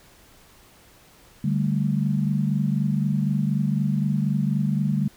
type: chord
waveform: sine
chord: D suspended fourth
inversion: none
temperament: equal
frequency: 146.83 / 196 / 220 Hz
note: D3 / G3 / A3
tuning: 0 / 0 / 0 cents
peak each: -23 / -24 / -27 dBFS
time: 1.44-5.08 s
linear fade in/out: 5 ms
effects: pink hiss -53 dBFS RMS until 5.16 s